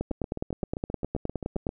two click trains, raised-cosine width 2 ms, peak -20 / -15 dBFS, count 13 / 17, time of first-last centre 0.11-1.691 / 0.01-1.668 s, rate 7.59 / 9.65 Hz, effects none

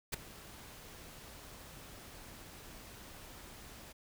pink noise with ADSR envelope, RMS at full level -32 dBFS, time 0.12-3.93 s, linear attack 18 ms, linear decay 9 ms, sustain -20 dB, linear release 16 ms, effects none

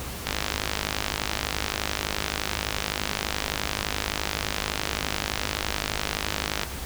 click train, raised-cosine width 0.2 ms, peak -7 dBFS, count 330, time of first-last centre 0.27-6.634 s, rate 51.7 Hz, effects added 66 Hz sine -38 dBFS peak until 6.85 s + pink hiss -36 dBFS RMS until 6.85 s

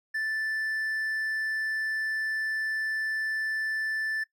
triangle tone, 1760 Hz, A6, in tune, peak -26 dBFS, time 0.14-4.24 s, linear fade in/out 10 ms, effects noise-tail reverb RT60 0.1 s tail -18 dB re dry

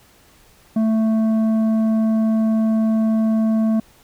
sine tone with tanh clipping, 220.9 Hz, A3, 7 cents sharp, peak -16 dBFS, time 0.76-3.8 s, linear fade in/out 5 ms, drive 8 dB, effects pink hiss -52 dBFS RMS until 4.03 s

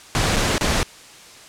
pink noise with dropouts, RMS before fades -19 dBFS, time 0.15-0.83 s, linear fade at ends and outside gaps 0 ms, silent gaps 0.362-0.367 / 0.58-0.61 s, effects white hiss -43 dBFS RMS until 1.48 s + low-pass 8000 Hz 12 dB/octave

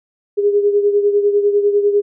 sine beating tone pair, 407.1 / 417.1 Hz, G#4 / G#4, -35 / +7 cents, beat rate 10 Hz, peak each -12 / -19 dBFS, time 0.37-2.02 s, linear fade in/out 20 ms, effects none

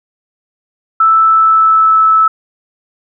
sine tone with pitch glide, 1318.5 to 1307.1 Hz, E6 to E6, 0 to -15 cents, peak -5 dBFS, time 1-2.28 s, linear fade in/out 5 ms, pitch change -15 cents, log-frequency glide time 1.2-1.99 s, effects none

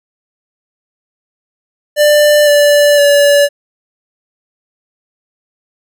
square tone with pitch steps, 593 / 583.5 / 574.1 Hz, D5 / D5 / D5, +17 / -11 / -39 cents, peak -6 dBFS, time 1.96-3.49 s, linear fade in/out 50 ms, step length 510 ms, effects none

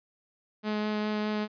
sawtooth tone with vibrato, 212 Hz, G#3, 36 cents sharp, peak -24 dBFS, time 0.63-1.48 s, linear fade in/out 50 ms, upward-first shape sine, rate 4.9 Hz, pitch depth 8 cents each way, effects resampled to 11025 Hz

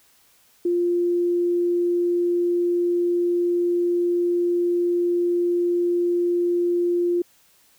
sine tone, 349.3 Hz, F4, in tune, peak -18 dBFS, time 0.65-7.22 s, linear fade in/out 5 ms, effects white hiss -58 dBFS RMS until 7.78 s

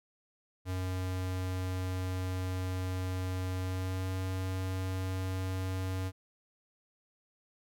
square tone with pitch glide, 92.5 to 93.68 Hz, F#2 to F#2, 0 to +22 cents, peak -33 dBFS, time 0.65-6.12 s, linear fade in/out 50 ms, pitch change +22 cents, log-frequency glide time 3.58-4.09 s, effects none

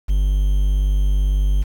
triangle tone with quantisation, 49 Hz, G1, in tune, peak -12 dBFS, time 0.08-1.64 s, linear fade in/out 20 ms, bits 7, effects none

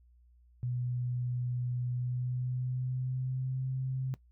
sine tone with pitch glide, 123.47 to 130.81 Hz, B2 to C3, 0 to 0 cents, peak -31 dBFS, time 0.63-4.14 s, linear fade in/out 0 ms, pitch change +100 cents, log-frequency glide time 1.89-3.68 s, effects noise-tail reverb RT60 0.1 s tail -18 dB re dry + added 60 Hz sine -59 dBFS peak until 4.31 s

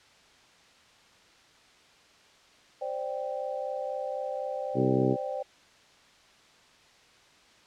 sine chord, C suspended second, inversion none, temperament equal, 523.3 / 587.3 / 784 Hz, C5 / D5 / G5, 0 / 0 / 0 cents, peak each -34 / -35 / -37 dBFS, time 2.81-5.43 s, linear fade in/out 10 ms
harmonic tone, 64.7 Hz, C2, 19 cents flat, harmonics 2 / 3 / 4 / 5 / 6 / 7, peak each -29 / -32 / -29 / -30 / -28 / -33 dBFS, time 4.74-5.17 s, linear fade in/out 50 ms
effects white hiss -58 dBFS RMS until 7.66 s + low-pass 5000 Hz 12 dB/octave

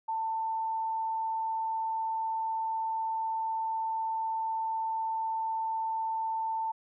sine tone, 892 Hz, A5, 23 cents sharp, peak -29 dBFS, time 0.08-6.72 s, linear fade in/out 10 ms, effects none

